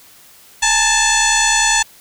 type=tone with frequency modulation; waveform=sine; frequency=2587 Hz; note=E7; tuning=33 cents flat; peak=-11 dBFS; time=0.62-1.83 s; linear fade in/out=10 ms; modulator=874 Hz; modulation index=6.1; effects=white hiss -45 dBFS RMS until 2 s